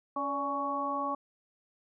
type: harmonic tone with a mistuned harmonic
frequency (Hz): 278.7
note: C#4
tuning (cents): +9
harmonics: 1 / 2 / 3 / 4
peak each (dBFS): -38 / -38 / -37 / -32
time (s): 0.16-1.15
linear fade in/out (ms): 5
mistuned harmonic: 2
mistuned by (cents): +65
effects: none